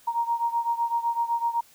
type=beating tone pair; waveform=sine; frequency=932.3 / 940.2 Hz; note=A#5 / A#5; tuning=0 / +15 cents; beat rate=7.9 Hz; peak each=-25 / -28 dBFS; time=0.07-1.61 s; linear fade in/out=10 ms; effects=white hiss -56 dBFS RMS until 1.74 s